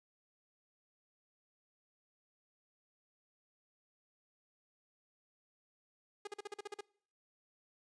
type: tone bursts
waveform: sawtooth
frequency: 410.9 Hz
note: G#4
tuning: 18 cents flat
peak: -37 dBFS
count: 9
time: 6.25-6.809 s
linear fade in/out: 5 ms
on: 23 ms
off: 44 ms
effects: noise-tail reverb RT60 0.6 s tail -25 dB re dry + resampled to 22050 Hz